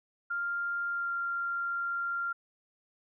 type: tone with pitch glide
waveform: sine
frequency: 1396.9 to 1387.3 Hz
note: F6 to F6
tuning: 0 to -12 cents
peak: -30 dBFS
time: 0.3-2.33 s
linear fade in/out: 10 ms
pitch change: -12 cents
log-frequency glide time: 0.89-1.12 s
effects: none